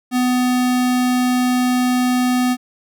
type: tone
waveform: square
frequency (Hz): 250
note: B3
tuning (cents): +21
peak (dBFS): -15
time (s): 0.11-2.57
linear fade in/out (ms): 50
effects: none